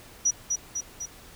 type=tone with echo; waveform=sine; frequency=5830 Hz; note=F#8; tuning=26 cents flat; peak=-19 dBFS; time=0.25-0.31 s; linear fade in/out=10 ms; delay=250 ms; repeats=3; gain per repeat=-4 dB; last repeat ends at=1.06 s; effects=pink hiss -49 dBFS RMS until 1.35 s